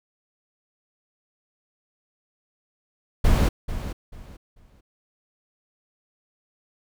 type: noise with echo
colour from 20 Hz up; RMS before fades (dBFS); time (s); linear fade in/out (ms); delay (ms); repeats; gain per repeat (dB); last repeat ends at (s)
brown; -17; 3.24-3.49; 10; 440; 3; -12; 4.81
effects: none